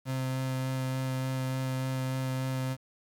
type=tone with vibrato; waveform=35% pulse; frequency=130.81 Hz; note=C3; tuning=in tune; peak=-28 dBFS; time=0.05-2.77 s; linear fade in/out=50 ms; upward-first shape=sine; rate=3.4 Hz; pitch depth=9 cents each way; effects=9-bit